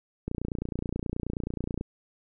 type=click train; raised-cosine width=3 ms; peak=-18 dBFS; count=46; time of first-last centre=0.28-1.811 s; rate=29.4 Hz; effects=none